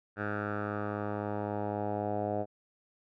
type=tone with low-pass filter sweep; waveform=10% pulse; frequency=103.83 Hz; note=G#2; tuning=in tune; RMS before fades=-34 dBFS; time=0.16-2.46 s; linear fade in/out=50 ms; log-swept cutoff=1500 to 680 Hz; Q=4; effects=none